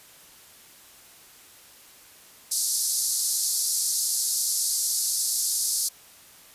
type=band-pass noise; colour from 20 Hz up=white; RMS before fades=-26 dBFS; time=2.51-5.89 s; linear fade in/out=10 ms; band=4400 to 12000 Hz; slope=48 dB/octave; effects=white hiss -51 dBFS RMS until 6.54 s + resampled to 32000 Hz